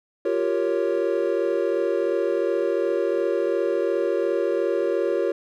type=chord; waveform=triangle; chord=G half-diminished seventh; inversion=third; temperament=equal; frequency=349.2 / 392 / 466.2 / 554.4 Hz; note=F4 / G4 / Bb4 / Db5; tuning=0 / 0 / 0 / 0 cents; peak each=-24 dBFS; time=0.25-5.32 s; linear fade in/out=5 ms; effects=none